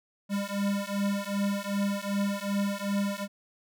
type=beating tone pair; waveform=square; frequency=199.3 / 201.9 Hz; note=G3 / G#3; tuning=+29 / -49 cents; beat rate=2.6 Hz; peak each=-31 dBFS; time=0.29-3.28 s; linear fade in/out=50 ms; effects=none